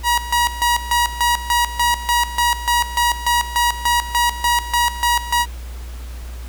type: tone with tremolo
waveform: sawtooth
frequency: 958 Hz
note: A#5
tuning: 47 cents sharp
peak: -10 dBFS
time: 0.03-5.46 s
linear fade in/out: 50 ms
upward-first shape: square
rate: 3.4 Hz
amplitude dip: 80%
effects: added 60 Hz sine -28 dBFS peak until 6.48 s + pink hiss -42 dBFS RMS until 6.48 s